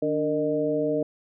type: harmonic tone with a mistuned harmonic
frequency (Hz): 153.3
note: D#3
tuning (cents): -25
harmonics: 1 / 2 / 3 / 4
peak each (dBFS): -36 / -27 / -26 / -27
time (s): 0.02-1.03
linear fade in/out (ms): 5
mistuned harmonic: 2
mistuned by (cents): -80
effects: none